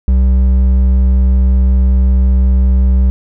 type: tone with hard clipping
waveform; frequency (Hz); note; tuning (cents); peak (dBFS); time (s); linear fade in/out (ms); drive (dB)
triangle; 63.9; C2; -40; -8; 0.08-3.1; 0; 9
effects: none